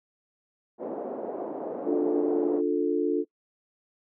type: band-pass noise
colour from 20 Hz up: white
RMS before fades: -34 dBFS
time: 0.78-2.62 s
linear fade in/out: 50 ms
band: 270 to 620 Hz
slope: 24 dB/octave
type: chord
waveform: sine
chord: D minor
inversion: none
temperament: just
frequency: 293.7 / 352.4 / 440.5 Hz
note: D4 / F4 / A4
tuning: 0 / +16 / +2 cents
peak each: -27 dBFS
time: 1.84-3.25 s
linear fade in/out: 50 ms
effects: noise-tail reverb RT60 0.1 s tail -23 dB re dry